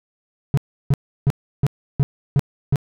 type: tone bursts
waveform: triangle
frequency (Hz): 139.3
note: C#3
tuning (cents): +9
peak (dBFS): -10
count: 7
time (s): 0.54-2.758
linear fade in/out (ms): 0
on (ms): 34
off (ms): 330
effects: none